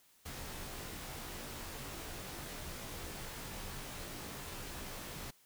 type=noise with comb filter; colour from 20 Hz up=pink; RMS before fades=-45 dBFS; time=0.25-5.31 s; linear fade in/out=10 ms; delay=19 ms; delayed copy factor=-0.7; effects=white hiss -67 dBFS RMS until 5.45 s